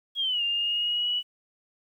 sine linear two-way sweep, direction down then up, 3322 to 2794 to 2955 Hz, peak -24 dBFS, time 0.15-1.23 s, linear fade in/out 50 ms, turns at 0.43 s, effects 10-bit

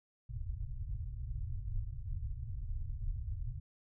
pink low-pass noise, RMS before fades -39 dBFS, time 0.29-3.6 s, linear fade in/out 5 ms, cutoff 130 Hz, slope 96 dB/octave, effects none

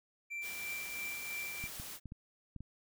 triangle tone with tremolo, 2349 Hz, D7, in tune, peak -36 dBFS, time 0.3-1.68 s, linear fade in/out 20 ms, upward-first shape triangle, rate 3 Hz, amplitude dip 50%
white noise, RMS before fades -46 dBFS, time 0.41-2 s, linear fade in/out 50 ms
clicks, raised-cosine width 5 ms, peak -33 dBFS, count 6, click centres 1.64 / 1.799 / 2.057 / 2.121 / 2.563 / 2.606 s
effects none

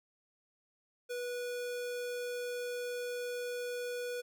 square tone, 488.8 Hz, B4, 18 cents flat, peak -37 dBFS, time 1.09-4.22 s, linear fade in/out 20 ms, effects none

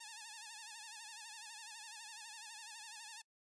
5% pulse tone with vibrato, 880 Hz, A5, in tune, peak -37 dBFS, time 0-3.22 s, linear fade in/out 10 ms, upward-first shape sine, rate 12 Hz, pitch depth 96 cents each way, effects noise-tail reverb RT60 0.1 s tail -25 dB re dry + resampled to 22050 Hz

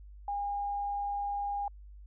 sine tone, 811 Hz, G#5, 41 cents flat, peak -31 dBFS, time 0.28-1.68 s, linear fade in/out 2 ms, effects added 50 Hz sine -47 dBFS peak until 2.06 s

